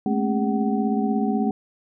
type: tone cluster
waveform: sine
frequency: 213 / 229.2 / 271 / 406.9 / 752 Hz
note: G#3 / A#3 / C#4 / G#4 / F#5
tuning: +44 / -29 / -39 / -35 / +28 cents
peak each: -22 / -29 / -26 / -29 / -29 dBFS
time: 0.06-1.51 s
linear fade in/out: 2 ms
effects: none